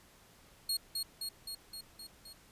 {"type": "tone with echo", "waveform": "sawtooth", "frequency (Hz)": 4297, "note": "C8", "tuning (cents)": 45, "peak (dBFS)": -28, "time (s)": [0.69, 0.77], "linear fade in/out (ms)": 5, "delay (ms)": 260, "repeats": 6, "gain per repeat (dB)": -3, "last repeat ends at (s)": 2.33, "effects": ["pink hiss -61 dBFS RMS until 2.51 s", "resampled to 32000 Hz"]}